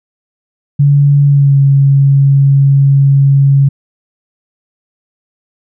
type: tone with pitch glide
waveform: sine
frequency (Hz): 142.5 to 138.52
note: C#3 to C#3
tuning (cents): +48 to -1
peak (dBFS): -4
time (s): 0.79-3.69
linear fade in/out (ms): 10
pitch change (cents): -49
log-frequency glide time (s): 1.26-1.58
effects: none